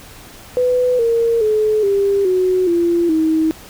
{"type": "tone with pitch steps", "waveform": "sine", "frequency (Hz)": [498.7, 462.6, 429.2, 398.1, 369.3, 342.6, 317.8], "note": ["B4", "A#4", "A4", "G4", "F#4", "F4", "D#4"], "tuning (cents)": [17, -13, -43, 27, -3, -33, 37], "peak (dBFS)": -12, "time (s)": [0.57, 3.51], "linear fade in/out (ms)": 0, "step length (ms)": 420, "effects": ["pink hiss -39 dBFS RMS until 3.69 s"]}